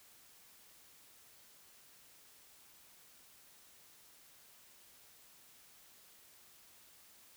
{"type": "silence", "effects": ["white hiss -62 dBFS RMS until 7.36 s"]}